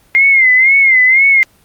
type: tone with vibrato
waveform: sine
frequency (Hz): 2106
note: C7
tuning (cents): +11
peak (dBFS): -5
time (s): 0.15-1.43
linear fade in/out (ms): 0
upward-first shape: sine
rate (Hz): 2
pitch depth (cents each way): 88
effects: pink hiss -50 dBFS RMS until 1.64 s + Opus 24 kbps